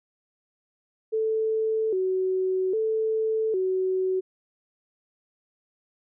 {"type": "tone with vibrato", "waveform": "sine", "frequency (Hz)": 406, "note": "G#4", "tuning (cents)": -39, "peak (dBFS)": -22, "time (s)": [1.12, 4.21], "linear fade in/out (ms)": 20, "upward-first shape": "square", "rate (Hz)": 0.62, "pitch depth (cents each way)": 140, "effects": []}